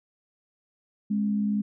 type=tone pair together; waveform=sine; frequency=207.7 / 269.2 Hz; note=G#3 / C4; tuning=0 / +49 cents; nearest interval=major third; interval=449 cents; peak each=-23 / -34 dBFS; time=1.1-1.62 s; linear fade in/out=10 ms; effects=none